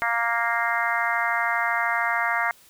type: harmonic tone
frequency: 233.1 Hz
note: A#3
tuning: in tune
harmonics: 3 / 4 / 5 / 6 / 7 / 8 / 9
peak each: -29 / -29 / -29 / -29 / -29 / -29 / -29 dBFS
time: 0.02-2.51 s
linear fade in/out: 0 ms
effects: white hiss -54 dBFS RMS until 2.69 s